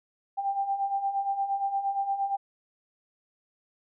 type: beating tone pair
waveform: sine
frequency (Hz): 784 / 792.6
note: G5 / G5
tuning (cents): 0 / +19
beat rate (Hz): 8.6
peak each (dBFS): -33 / -27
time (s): 0.37-2.37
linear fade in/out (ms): 20
effects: none